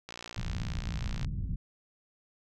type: click train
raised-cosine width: 0.2 ms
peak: -24 dBFS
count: 69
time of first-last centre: 0.09-1.246 s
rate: 58.8 Hz
type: low-pass noise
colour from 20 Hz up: pink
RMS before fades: -34 dBFS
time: 0.36-1.56 s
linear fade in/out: 10 ms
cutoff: 180 Hz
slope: 24 dB/octave
effects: none